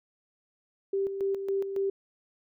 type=tone with tremolo; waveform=sine; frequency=392 Hz; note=G4; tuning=in tune; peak=-25 dBFS; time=0.93-1.9 s; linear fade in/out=5 ms; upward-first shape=square; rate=3.6 Hz; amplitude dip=55%; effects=none